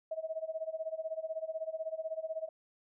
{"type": "tone with tremolo", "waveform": "sine", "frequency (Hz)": 640, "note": "D#5", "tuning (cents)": 49, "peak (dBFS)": -32, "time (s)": [0.11, 2.49], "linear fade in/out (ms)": 5, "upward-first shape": "sine", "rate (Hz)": 16, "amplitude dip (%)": 90, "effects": []}